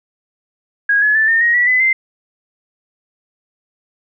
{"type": "tone with pitch steps", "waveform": "sine", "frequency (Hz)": [1645, 1701, 1759, 1818.9, 1880.9, 1945, 2011, 2080], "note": ["G#6", "G#6", "A6", "A#6", "A#6", "B6", "B6", "C7"], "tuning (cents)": [-17, 41, -1, -43, 15, -27, 31, -11], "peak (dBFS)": -10, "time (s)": [0.89, 1.93], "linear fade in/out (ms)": 5, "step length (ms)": 130, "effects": []}